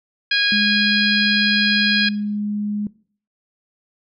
harmonic tone, 822 Hz, G#5, 18 cents flat, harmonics 2 / 3 / 4 / 5 / 6, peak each -19 / -21 / -22 / -23 / -24 dBFS, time 0.31-2.09 s, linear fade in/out 5 ms
sine tone, 207.7 Hz, G#3, in tune, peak -20 dBFS, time 0.52-2.87 s, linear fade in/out 2 ms
effects noise-tail reverb RT60 0.5 s tail -21 dB re dry

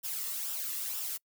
blue noise with flanger, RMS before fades -36 dBFS, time 0.03-1.18 s, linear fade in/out 20 ms, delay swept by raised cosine 0.46 to 1.32 ms, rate 2.1 Hz, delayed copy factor -0.55, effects noise-tail reverb RT60 0.1 s tail -26 dB re dry

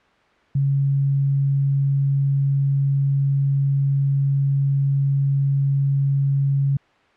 sine tone, 138.59 Hz, C#3, in tune, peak -16 dBFS, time 0.55-6.77 s, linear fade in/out 5 ms, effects white hiss -56 dBFS RMS until 7.16 s + low-pass 2000 Hz 12 dB/octave

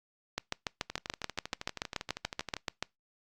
two click trains, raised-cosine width 0.2 ms, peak -20 / -14 dBFS, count 22 / 18, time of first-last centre 0.9-2.567 / 0.38-2.826 s, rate 12.6 / 6.95 Hz, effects noise-tail reverb RT60 0.2 s tail -25 dB re dry + Opus 48 kbps

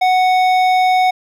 sine tone with hard clipping, 740 Hz, F#5, in tune, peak -12 dBFS, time 0.01-1.11 s, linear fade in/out 10 ms, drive 11 dB, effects none

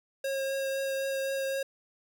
square tone with vibrato, 541 Hz, C#5, 42 cents flat, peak -30 dBFS, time 0.24-1.63 s, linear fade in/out 5 ms, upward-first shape triangle, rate 3.9 Hz, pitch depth 12 cents each way, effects none

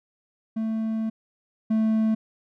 triangle tone pair in turn, 221.6 / 219.9 Hz, A3 / A3, +13 / -1 cents, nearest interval unison, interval 14 cents, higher first, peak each -22 / -17 dBFS, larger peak second, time 0.56-1.1 / 1.7-2.15 s, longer first, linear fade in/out 10 ms, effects none

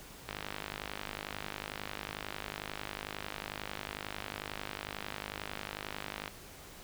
click train, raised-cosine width 0.3 ms, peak -21 dBFS, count 307, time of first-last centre 0.29-6.278 s, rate 51.1 Hz, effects pink hiss -51 dBFS RMS until 6.83 s

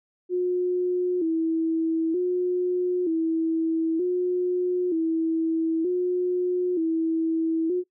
sine tone with vibrato, 342.2 Hz, F4, 35 cents flat, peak -21 dBFS, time 0.29-7.84 s, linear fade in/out 50 ms, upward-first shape square, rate 0.54 Hz, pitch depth 89 cents each way, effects noise-tail reverb RT60 0.1 s tail -21 dB re dry

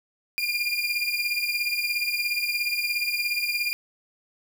30% pulse beating tone pair, 2400 / 2417 Hz, D7 / D7, +37 / +49 cents, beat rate 17 Hz, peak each -25 / -25 dBFS, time 0.38-3.73 s, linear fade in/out 0 ms, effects none

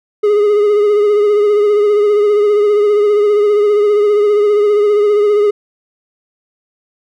triangle tone with vibrato, 415.3 Hz, G#4, in tune, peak -6 dBFS, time 0.23-5.51 s, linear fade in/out 10 ms, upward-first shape triangle, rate 15 Hz, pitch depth 44 cents each way, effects none

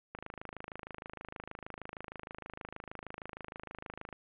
click train, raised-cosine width 0.5 ms, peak -27 dBFS, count 106, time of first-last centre 0.15-4.127 s, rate 26.4 Hz, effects resampled to 8000 Hz + 9-bit

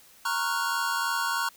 square chord, Gb major seventh, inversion first, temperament equal with one note detuned, 932.3 / 1099.8 / 1396.9 / 1480 Hz, Bb5 / Db6 / F6 / Gb6, 0 / -14 / 0 / 0 cents, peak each -32 / -32 / -33 / -32 dBFS, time 0.25-1.49 s, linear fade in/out 5 ms, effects white hiss -55 dBFS RMS until 1.56 s

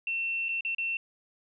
sine tone with dropouts, 2700 Hz, E7, 41 cents sharp, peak -28 dBFS, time 0.07-0.97 s, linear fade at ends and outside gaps 2 ms, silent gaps 0.485-0.49 / 0.608-0.649 / 0.748-0.783 s, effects none

